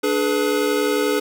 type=chord; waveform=square; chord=G# diminished; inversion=second; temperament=equal with one note detuned; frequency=293.7 / 422.6 / 493.9 Hz; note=D4 / G#4 / B4; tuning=0 / +30 / 0 cents; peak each=-24 / -21 / -24 dBFS; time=0.03-1.2 s; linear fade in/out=10 ms; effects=none